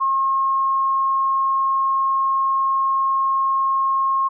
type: tone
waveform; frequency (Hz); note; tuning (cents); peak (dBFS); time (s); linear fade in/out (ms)
sine; 1077; C6; +50; -16; 0-4.29; 20
effects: none